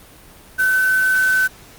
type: tone in noise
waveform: sine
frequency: 1521 Hz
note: F#6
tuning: 47 cents sharp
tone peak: -13 dBFS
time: 0.58-1.48 s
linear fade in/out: 20 ms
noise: white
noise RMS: -30 dBFS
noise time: 0.58-1.48 s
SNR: +14 dB
effects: pink hiss -44 dBFS RMS until 1.78 s + Opus 32 kbps